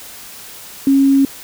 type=tone; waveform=sine; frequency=273.8 Hz; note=C#4; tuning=21 cents flat; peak=-8 dBFS; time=0.87-1.25 s; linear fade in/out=2 ms; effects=white hiss -35 dBFS RMS until 1.43 s